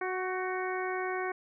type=harmonic tone with a mistuned harmonic; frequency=370 Hz; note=F#4; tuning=in tune; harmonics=1 / 2 / 3 / 4 / 5 / 6; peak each=-34 / -37 / -39 / -40 / -41 / -42 dBFS; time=0.01-1.32 s; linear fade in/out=5 ms; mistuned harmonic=4; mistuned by=+30 cents; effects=none